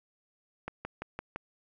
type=click train; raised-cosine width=0.5 ms; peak=-21 dBFS; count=5; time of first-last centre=0.68-1.36 s; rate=5.88 Hz; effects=none